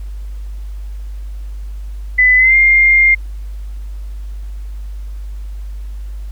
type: tone with pitch glide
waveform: sine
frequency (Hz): 2004 to 2113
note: B6 to C7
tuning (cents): +25 to +16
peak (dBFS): -6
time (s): 2.18-3.15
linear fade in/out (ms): 10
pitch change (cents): +91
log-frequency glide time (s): 2.37-2.55
effects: added 50 Hz sine -23 dBFS peak until 6.31 s + pink hiss -50 dBFS RMS until 6.31 s